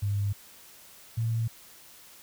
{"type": "tone pair in turn", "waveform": "sine", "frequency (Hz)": [101.3, 114.03], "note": ["G#2", "A#2"], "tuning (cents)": [-43, -38], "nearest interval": "major second", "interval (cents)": 205, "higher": "second", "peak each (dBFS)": -25, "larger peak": "neither", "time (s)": [[0.02, 0.33], [1.17, 1.48]], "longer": "neither", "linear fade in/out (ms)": 10, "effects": ["white hiss -52 dBFS RMS until 2.22 s"]}